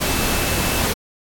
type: tone in noise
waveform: sine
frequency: 2635 Hz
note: E7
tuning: 1 cent flat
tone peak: -31 dBFS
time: 0.04-0.83 s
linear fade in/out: 20 ms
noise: pink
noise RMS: -20 dBFS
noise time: 0-0.94 s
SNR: -14 dB
effects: AAC 64 kbps